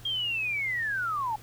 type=linear sweep; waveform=sine; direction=down; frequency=3244 to 830 Hz; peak=-27 dBFS; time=0.05-1.36 s; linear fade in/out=5 ms; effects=added 116 Hz sine -48 dBFS peak until 1.42 s + pink hiss -52 dBFS RMS until 1.42 s